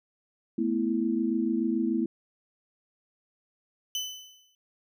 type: chord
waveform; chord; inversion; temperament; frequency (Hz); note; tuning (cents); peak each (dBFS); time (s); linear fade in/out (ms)
sine; A suspended second; none; equal; 220 / 246.9 / 329.6; A3 / B3 / E4; 0 / 0 / 0; -29 / -29 / -28; 0.58-2.06; 5
type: tone with exponential decay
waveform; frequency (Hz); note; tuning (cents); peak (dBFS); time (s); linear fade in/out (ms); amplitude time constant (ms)
30% pulse; 3017; F#7; +33; -24; 3.95-4.55; 1; 130
effects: none